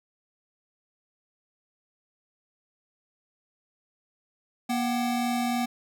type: tone pair together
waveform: square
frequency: 238.9 / 760 Hz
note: A#3 / F#5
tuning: +43 / +46 cents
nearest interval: octave + minor sixth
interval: 2003 cents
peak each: -27 / -31 dBFS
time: 4.69-5.66 s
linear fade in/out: 10 ms
effects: none